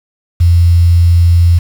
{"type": "tone with quantisation", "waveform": "sine", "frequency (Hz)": 86, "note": "F2", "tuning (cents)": -26, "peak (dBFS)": -4, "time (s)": [0.4, 1.59], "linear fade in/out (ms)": 10, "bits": 5, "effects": []}